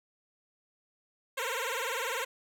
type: tone with vibrato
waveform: 10% pulse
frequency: 493.9 Hz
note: B4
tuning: in tune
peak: -23 dBFS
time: 1.37-2.25 s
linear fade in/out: 10 ms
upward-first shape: sine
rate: 20 Hz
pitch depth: 170 cents each way
effects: none